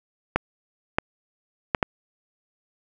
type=clicks; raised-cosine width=0.5 ms; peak=-4 dBFS; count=4; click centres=0.36 / 0.985 / 1.748 / 1.828 s; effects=none